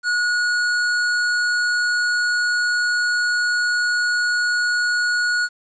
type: tone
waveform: square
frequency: 1453 Hz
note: F#6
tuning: 32 cents flat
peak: -18 dBFS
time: 0.03-5.49 s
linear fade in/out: 50 ms
effects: resampled to 16000 Hz + 9-bit